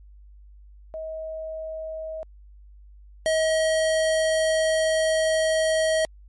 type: tone pair in turn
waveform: sine / square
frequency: 636 / 636 Hz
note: D#5 / D#5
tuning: +38 / +38 cents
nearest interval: unison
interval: 0 cents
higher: neither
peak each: -30 / -20 dBFS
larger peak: second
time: 0.94-2.23 / 3.26-6.05 s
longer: second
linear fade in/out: 0 ms
effects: added 50 Hz sine -45 dBFS peak until 6.28 s + MP3 48 kbps